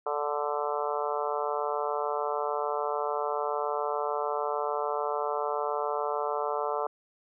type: harmonic tone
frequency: 146.83 Hz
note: D3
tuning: in tune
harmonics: 3 / 4 / 5 / 6 / 7 / 8 / 9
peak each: -33 / -34 / -35 / -36 / -36 / -37 / -38 dBFS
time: 0.06-6.87 s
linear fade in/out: 5 ms
effects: none